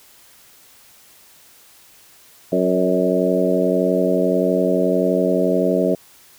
harmonic tone with a mistuned harmonic, 91.6 Hz, F#2, 17 cents flat, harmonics 2 / 3 / 4 / 5 / 6 / 7, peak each -22 / -22 / -22 / -22 / -22 / -22 dBFS, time 2.52-5.95 s, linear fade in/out 5 ms, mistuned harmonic 6, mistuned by +31 cents, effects white hiss -49 dBFS RMS until 6.38 s

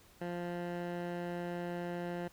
15% pulse tone with low-pass filter, 174.61 Hz, F3, in tune, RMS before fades -39 dBFS, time 0.21-2.28 s, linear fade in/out 5 ms, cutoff 2100 Hz, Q 0.75, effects pink hiss -62 dBFS RMS until 2.32 s

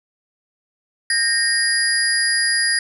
sine tone cluster, 1608 / 1853 / 4888 / 10100 Hz, G6 / A#6 / D#8 / D#9, +44 / -11 / -32 / +25 cents, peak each -27 / -19 / -20 / -23 dBFS, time 1.1-2.79 s, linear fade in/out 2 ms, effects none

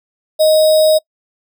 sine tone with sample-and-hold, 624 Hz, D#5, 5 cents sharp, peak -7 dBFS, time 0.39-0.99 s, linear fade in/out 20 ms, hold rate 4410 Hz, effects noise-tail reverb RT60 0.1 s tail -23 dB re dry

